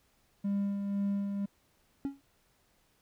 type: tone with tremolo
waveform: triangle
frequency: 200.1 Hz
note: G3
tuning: 36 cents sharp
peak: -25 dBFS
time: 0.44-1.46 s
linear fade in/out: 10 ms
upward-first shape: sine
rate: 2 Hz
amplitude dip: 45%
type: tone with exponential decay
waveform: triangle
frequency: 277.2 Hz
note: C#4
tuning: in tune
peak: -25 dBFS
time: 2.05-2.21 s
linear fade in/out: 0 ms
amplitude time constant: 34 ms
effects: tanh soft clip ceiling -22 dBFS + pink hiss -70 dBFS RMS until 3.01 s